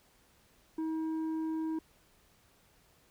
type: tone with tanh clipping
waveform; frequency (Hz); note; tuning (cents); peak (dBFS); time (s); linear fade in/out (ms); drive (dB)
triangle; 318.9; D#4; +43; -33; 0.78-1.79; 5; 10
effects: pink hiss -66 dBFS RMS until 3.1 s